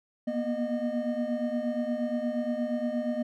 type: tone cluster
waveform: triangle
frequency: 236.4 / 244.9 / 612 Hz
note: A#3 / B3 / D#5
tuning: +24 / -14 / -29 cents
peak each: -30 dBFS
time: 0.27-3.23 s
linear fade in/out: 10 ms
effects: none